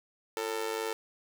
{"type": "tone with amplitude modulation", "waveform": "sawtooth", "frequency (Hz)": 446, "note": "A4", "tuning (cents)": 23, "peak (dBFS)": -24, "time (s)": [0.37, 0.93], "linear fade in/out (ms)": 0, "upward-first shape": "sine", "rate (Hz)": 103, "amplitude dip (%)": 85, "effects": []}